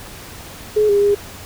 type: tone with pitch steps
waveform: sine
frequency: 424.2 / 405.2 / 407.4 Hz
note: G#4 / G#4 / G#4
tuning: +37 / -43 / -33 cents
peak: -11 dBFS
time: 0.76-1.15 s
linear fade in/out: 10 ms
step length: 130 ms
effects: added 91 Hz sine -44 dBFS peak until 1.45 s + pink hiss -36 dBFS RMS until 1.45 s